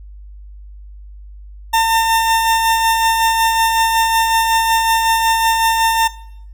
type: tone with tremolo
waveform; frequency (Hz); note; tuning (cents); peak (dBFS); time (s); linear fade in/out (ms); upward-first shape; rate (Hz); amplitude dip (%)
40% pulse; 904; A5; +47; -9; 1.73-6.08; 10; sine; 5.4; 35
effects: noise-tail reverb RT60 0.7 s tail -18 dB re dry + added 50 Hz sine -33 dBFS peak until 6.53 s